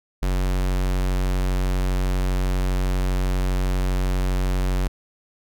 square tone, 46.25 Hz, F#1, in tune, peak -20 dBFS, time 0.22-4.88 s, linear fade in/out 10 ms, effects none

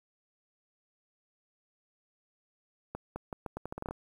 accelerating click train, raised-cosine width 1 ms, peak -23 dBFS, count 12, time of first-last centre 2.95-3.91 s, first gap 210 ms, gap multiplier 0.8, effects 9-bit

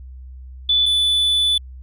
sine / triangle tone pair in turn, 3480 / 3480 Hz, A7 / A7, -20 / -20 cents, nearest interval unison, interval 0 cents, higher neither, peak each -13 dBFS, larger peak neither, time 0.69-0.86 / 0.86-1.58 s, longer second, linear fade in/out 5 ms, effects added 64 Hz sine -34 dBFS peak until 1.82 s

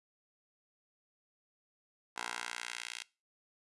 10% pulse tone with high-pass filter sweep, 59.4 Hz, A#1, 33 cents sharp, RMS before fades -42 dBFS, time 2.16-3.03 s, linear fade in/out 10 ms, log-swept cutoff 1000 to 2700 Hz, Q 1.1, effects noise-tail reverb RT60 0.3 s tail -21 dB re dry + resampled to 24000 Hz

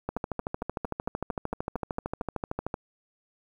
two click trains, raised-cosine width 1 ms, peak -22 / -16 dBFS, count 10 / 36, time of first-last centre 0.17-2.215 / 0.09-2.742 s, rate 4.4 / 13.2 Hz, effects 9-bit

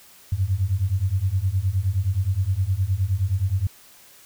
sine beating tone pair, 90.2 / 99.8 Hz, F#2 / G2, -44 / +32 cents, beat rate 9.6 Hz, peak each -23 / -22 dBFS, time 0.32-3.67 s, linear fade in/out 5 ms, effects white hiss -50 dBFS RMS until 4.25 s

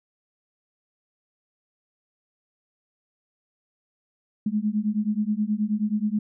sine beating tone pair, 206.8 / 216.2 Hz, G#3 / A3, -7 / -30 cents, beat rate 9.4 Hz, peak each -25 dBFS, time 4.46-6.19 s, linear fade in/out 5 ms, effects none

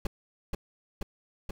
brown noise with echo, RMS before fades -27 dBFS, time 0.05-0.07 s, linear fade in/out 5 ms, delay 480 ms, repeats 3, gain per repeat -2 dB, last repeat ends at 1.51 s, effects none

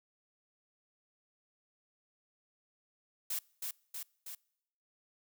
blue noise with echo, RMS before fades -36 dBFS, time 3.3-3.39 s, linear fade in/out 5 ms, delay 320 ms, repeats 3, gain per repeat -3 dB, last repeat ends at 4.35 s, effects noise-tail reverb RT60 0.8 s tail -26 dB re dry

